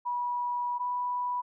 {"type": "tone pair in turn", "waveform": "sine", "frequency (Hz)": [973, 984.3], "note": ["B5", "B5"], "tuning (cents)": [-26, -6], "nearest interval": "unison", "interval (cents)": 20, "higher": "second", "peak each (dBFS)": -28, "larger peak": "neither", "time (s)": [[0.05, 0.79], [0.79, 1.42]], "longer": "first", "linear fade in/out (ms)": 20, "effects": []}